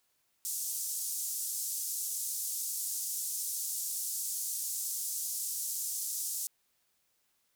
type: band-pass noise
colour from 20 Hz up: pink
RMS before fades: -36 dBFS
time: 0.45-6.47 s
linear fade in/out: 0 ms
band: 6400 to 15000 Hz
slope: 24 dB/octave
effects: white hiss -75 dBFS RMS until 7.55 s